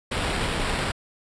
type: noise with sample-and-hold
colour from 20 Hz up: pink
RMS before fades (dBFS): -26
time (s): 0.11-0.92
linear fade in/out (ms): 10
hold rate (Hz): 6300
effects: resampled to 22050 Hz